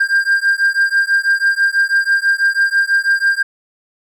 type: beating tone pair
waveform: triangle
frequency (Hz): 1593 / 1599.1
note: G6 / G6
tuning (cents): +27 / +34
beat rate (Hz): 6.1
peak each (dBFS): -13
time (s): 0-3.43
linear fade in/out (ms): 10
effects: none